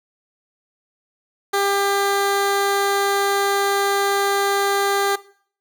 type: tone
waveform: 15% pulse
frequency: 398.6 Hz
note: G4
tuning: 29 cents sharp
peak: -11 dBFS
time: 1.53-5.16 s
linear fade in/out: 10 ms
effects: noise-tail reverb RT60 0.5 s tail -18 dB re dry